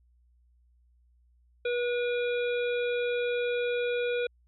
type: harmonic tone with a mistuned harmonic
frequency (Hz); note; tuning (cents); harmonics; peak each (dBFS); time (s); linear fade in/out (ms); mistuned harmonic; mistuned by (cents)
484.6; B4; -33; 1 / 3 / 5 / 7 / 8; -27 / -37 / -37 / -44 / -46; 1.65-4.27; 5; 8; -22
effects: added 60 Hz sine -61 dBFS peak until 4.47 s